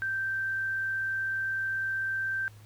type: tone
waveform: sine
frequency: 1564 Hz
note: G6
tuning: 4 cents flat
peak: -28 dBFS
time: 0.02-2.48 s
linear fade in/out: 0 ms
effects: added 105 Hz sine -49 dBFS peak until 2.65 s + pink hiss -59 dBFS RMS until 2.65 s